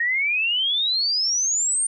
sine exponential sweep, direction up, 1846 to 8980 Hz, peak -19 dBFS, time 0-1.87 s, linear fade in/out 5 ms, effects none

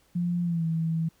sine tone with pitch glide, 174.61 to 162.92 Hz, F3 to E3, 0 to -20 cents, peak -24 dBFS, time 0.15-1.09 s, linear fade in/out 10 ms, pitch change -120 cents, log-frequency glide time 0.43-0.65 s, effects pink hiss -64 dBFS RMS until 1.2 s

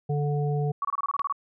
harmonic tone, 146 Hz, D3, 10 cents flat, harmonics 1 / 3 / 5, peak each -24 / -31 / -35 dBFS, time 0.09-0.72 s, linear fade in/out 10 ms
sine tone bursts, 1128 Hz, C#6, 30 cents sharp, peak -24 dBFS, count 10, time 0.82-1.325 s, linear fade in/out 2 ms, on 28 ms, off 25 ms
click, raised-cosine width 0.3 ms, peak -20 dBFS, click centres 1.195 s
effects none

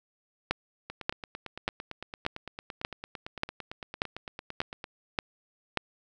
two click trains, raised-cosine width 0.3 ms, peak -10 / -22 dBFS, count 10 / 36, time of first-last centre 0.51-5.773 / 0.9-4.841 s, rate 1.71 / 8.88 Hz, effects none

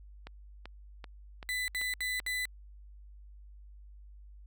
click train, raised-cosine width 0.3 ms, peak -28 dBFS, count 6, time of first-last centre 0.27-2.201 s, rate 2.59 Hz
35% pulse tone bursts, 2000 Hz, B6, 21 cents sharp, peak -30 dBFS, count 4, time 1.49-2.454 s, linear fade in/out 0 ms, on 190 ms, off 68 ms
effects added 50 Hz sine -49 dBFS peak until 4.46 s

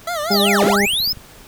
25% pulse tone with vibrato, 646 Hz, E5, 35 cents flat, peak -17 dBFS, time 0.07-0.76 s, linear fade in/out 5 ms, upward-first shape sine, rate 5.2 Hz, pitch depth 160 cents each way
harmonic tone, 202 Hz, G#3, 48 cents flat, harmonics 1 / 2 / 3 / 4, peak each -18 / -19 / -28 / -24 dBFS, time 0.3-0.86 s, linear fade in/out 10 ms
square linear two-way sweep, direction down then up, 5320 to 146.83 to 5320 Hz, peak -17 dBFS, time 0.31-1.13 s, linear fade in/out 10 ms, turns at 0.65 s
clicks, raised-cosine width 5 ms, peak -25 dBFS, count 11, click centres 0.627 / 0.703 / 0.761 / 0.806 / 0.836 / 0.867 / 0.935 / 1.003 / 1.076 / 1.131 / 1.173 s
effects pink hiss -43 dBFS RMS until 1.47 s

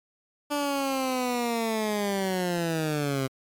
15% pulse linear sweep, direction down, 293.5 to 130.81 Hz, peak -19 dBFS, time 0.5-3.28 s, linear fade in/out 20 ms, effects MP3 96 kbps

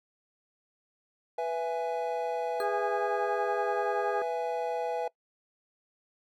triangle chord, E major, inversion second, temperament equal with one note detuned, 493.9 / 665 / 830.6 Hz, B4 / E5 / G#5, 0 / +15 / 0 cents, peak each -31 / -32 / -32 dBFS, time 1.38-5.08 s, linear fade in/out 5 ms
sawtooth tone with exponential decay, 4186 Hz, C8, in tune, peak -35 dBFS, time 2.6-2.68 s, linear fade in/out 1 ms, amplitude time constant 17 ms
harmonic tone, 410 Hz, G#4, 22 cents flat, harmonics 1 / 2 / 3 / 4, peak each -33 / -36 / -38 / -39 dBFS, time 2.6-4.22 s, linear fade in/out 2 ms
effects noise-tail reverb RT60 0.1 s tail -22 dB re dry

